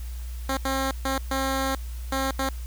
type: tone bursts at uneven times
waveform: 10% pulse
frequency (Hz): 267.8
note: C4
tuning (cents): +40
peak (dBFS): -16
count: 6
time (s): 0.49-0.57 / 0.65-0.91 / 1.05-1.18 / 1.31-1.75 / 2.12-2.31 / 2.39-2.49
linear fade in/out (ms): 2
effects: added 60 Hz sine -31 dBFS peak until 2.66 s + white hiss -49 dBFS RMS until 2.66 s